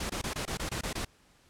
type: noise bursts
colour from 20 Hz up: pink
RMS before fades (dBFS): -34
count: 9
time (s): 0-1.049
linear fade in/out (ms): 5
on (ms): 97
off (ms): 22
effects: pink hiss -63 dBFS RMS until 1.49 s + low-pass 10000 Hz 12 dB/octave